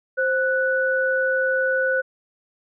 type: tone pair together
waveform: sine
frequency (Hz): 524 / 1482.1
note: C5 / F#6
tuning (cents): +2 / +2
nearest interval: octave + tritone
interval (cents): 1800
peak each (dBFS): -21 / -21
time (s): 0.17-2.02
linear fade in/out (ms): 20
effects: none